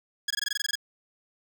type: tone bursts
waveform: 15% pulse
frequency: 1665 Hz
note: G#6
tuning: 4 cents sharp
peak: -19 dBFS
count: 11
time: 0.28-0.755 s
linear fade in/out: 5 ms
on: 25 ms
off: 20 ms
effects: none